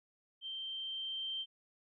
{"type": "tone with level ramp", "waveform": "sine", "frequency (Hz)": 3136, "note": "G7", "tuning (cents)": 0, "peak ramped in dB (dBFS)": [-40, -36], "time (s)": [0.41, 1.46], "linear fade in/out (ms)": 50, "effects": []}